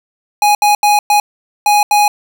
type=tone bursts at uneven times; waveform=square; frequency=830 Hz; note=G#5; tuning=1 cent flat; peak=-8 dBFS; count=6; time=0.42-0.55 / 0.62-0.75 / 0.83-0.99 / 1.1-1.2 / 1.66-1.83 / 1.91-2.08 s; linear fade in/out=2 ms; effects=none